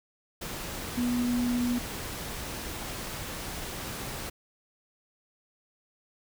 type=tone in noise; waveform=sine; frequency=243.4 Hz; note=B3; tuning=25 cents flat; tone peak=-25 dBFS; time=0.97-1.79 s; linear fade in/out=10 ms; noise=pink; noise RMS=-37 dBFS; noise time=0.41-4.3 s; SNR=+9 dB; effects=none

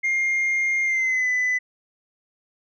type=tone with pitch glide; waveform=sine; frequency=2120 to 2001 Hz; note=C7 to B6; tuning=+22 to +22 cents; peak=-17 dBFS; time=0.03-1.59 s; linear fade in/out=20 ms; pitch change=-100 cents; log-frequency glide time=0.84-1.28 s; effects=tanh soft clip ceiling -18 dBFS

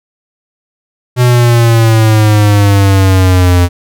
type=exponential sweep; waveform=square; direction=down; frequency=124.9 to 87.31 Hz; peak=-5 dBFS; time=1.16-3.69 s; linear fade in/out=50 ms; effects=none

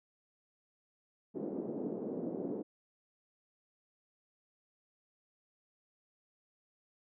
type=band-pass noise; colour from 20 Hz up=white; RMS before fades=-39 dBFS; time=1.34-2.63 s; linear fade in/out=20 ms; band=200 to 430 Hz; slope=24 dB/octave; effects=none

